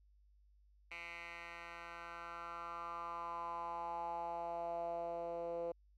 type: tone with band-pass filter sweep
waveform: 10% pulse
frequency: 170 Hz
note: F3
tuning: 46 cents flat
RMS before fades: -44 dBFS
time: 0.91-5.72 s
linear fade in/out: 5 ms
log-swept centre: 2200 to 520 Hz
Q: 4.9
effects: added 50 Hz sine -65 dBFS peak until 5.97 s